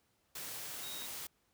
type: tone in noise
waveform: sine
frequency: 3771 Hz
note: A#7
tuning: 19 cents sharp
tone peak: -46 dBFS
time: 0.83-1.06 s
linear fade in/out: 5 ms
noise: white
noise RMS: -44 dBFS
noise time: 0.35-1.27 s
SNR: -5 dB
effects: pink hiss -75 dBFS RMS until 1.53 s + high-pass 60 Hz 12 dB/octave